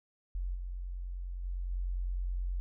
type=tone with level steps; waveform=sine; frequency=44.85 Hz; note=F1; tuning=47 cents sharp; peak=-32 / -36 / -33 / -31 dBFS; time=0.35-2.6 s; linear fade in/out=0 ms; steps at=0.54 / 1.43 / 1.7 s; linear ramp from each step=20 ms; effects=none